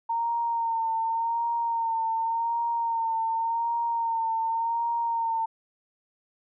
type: tone with vibrato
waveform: sine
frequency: 918 Hz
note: A#5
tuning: 27 cents flat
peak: -24 dBFS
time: 0.09-5.46 s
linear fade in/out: 10 ms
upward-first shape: sine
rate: 0.88 Hz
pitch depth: 32 cents each way
effects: none